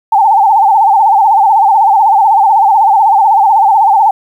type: tone with vibrato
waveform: sine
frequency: 836 Hz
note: G#5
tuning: 11 cents sharp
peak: -4 dBFS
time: 0.12-4.11 s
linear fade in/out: 5 ms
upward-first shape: sine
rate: 16 Hz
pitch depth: 140 cents each way
effects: 7-bit